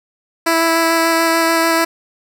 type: tone with vibrato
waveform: 10% pulse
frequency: 329.6 Hz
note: E4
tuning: in tune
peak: -4 dBFS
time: 0.46-1.85 s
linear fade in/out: 10 ms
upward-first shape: square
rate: 6.8 Hz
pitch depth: 8 cents each way
effects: none